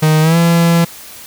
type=tone with pitch glide; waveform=45% pulse; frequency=155.56 to 168.66 Hz; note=D#3 to E3; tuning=0 to +40 cents; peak=-8 dBFS; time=0.02-0.85 s; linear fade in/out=10 ms; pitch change=+140 cents; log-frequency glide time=0.21-0.37 s; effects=white hiss -34 dBFS RMS until 1.26 s